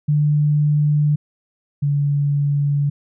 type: tone pair in turn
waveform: sine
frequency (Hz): 148.5 / 143.44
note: D3 / D3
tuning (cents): +20 / -40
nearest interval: minor second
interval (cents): 60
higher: first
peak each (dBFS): -13 / -15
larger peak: first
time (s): 0.08-1.16 / 1.82-2.9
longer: neither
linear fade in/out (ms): 10
effects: none